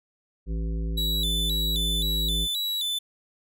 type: harmonic tone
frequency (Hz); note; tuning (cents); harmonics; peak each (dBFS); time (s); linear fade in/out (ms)
55; A1; 0; 1 / 3 / 5 / 7 / 9; -26 / -34 / -41 / -43 / -49; 0.46-2.48; 50
type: tone with vibrato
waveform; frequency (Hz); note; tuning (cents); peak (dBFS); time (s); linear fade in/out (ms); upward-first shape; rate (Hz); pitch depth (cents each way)
45% pulse; 3701; A#7; -13; -25; 0.97-2.99; 10; square; 1.9; 91
effects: none